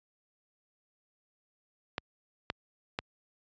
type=clicks; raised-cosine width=0.3 ms; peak=-15 dBFS; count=3; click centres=1.981 / 2.501 / 2.989 s; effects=high-pass 60 Hz 12 dB/octave + resampled to 16000 Hz